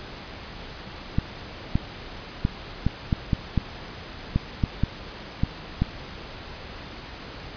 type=clicks; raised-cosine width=5 ms; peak=-8 dBFS; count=12; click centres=1.185 / 1.755 / 2.451 / 2.866 / 3.128 / 3.332 / 3.577 / 4.36 / 4.638 / 4.836 / 5.435 / 5.82 s; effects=pink hiss -39 dBFS RMS until 7.56 s + resampled to 11025 Hz